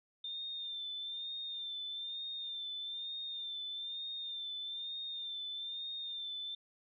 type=tone with vibrato; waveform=sine; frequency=3600 Hz; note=A7; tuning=39 cents sharp; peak=-39 dBFS; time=0.24-6.55 s; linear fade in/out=5 ms; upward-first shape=sine; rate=1.1 Hz; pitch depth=43 cents each way; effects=none